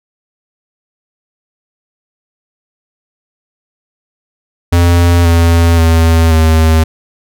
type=tone with pitch steps; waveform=square; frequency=86.4 / 84.23 / 82.12 / 80.06 Hz; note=F2 / E2 / E2 / D#2; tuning=-18 / +38 / -6 / +50 cents; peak=-6 dBFS; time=4.72-6.84 s; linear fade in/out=10 ms; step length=530 ms; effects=none